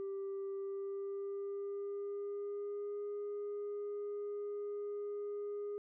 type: tone with pitch glide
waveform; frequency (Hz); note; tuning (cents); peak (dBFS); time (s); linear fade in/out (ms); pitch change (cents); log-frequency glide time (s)
sine; 392.5 to 410.8; G4 to G#4; +2 to -19; -36; 0-5.78; 0; +79; 0.56-3.02
effects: tanh soft clip ceiling -37 dBFS